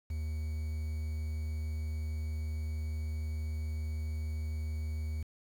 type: tone with quantisation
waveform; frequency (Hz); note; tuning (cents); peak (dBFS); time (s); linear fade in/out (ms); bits
triangle; 77.7; D#2; -2; -31; 0.1-5.23; 5; 9
effects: none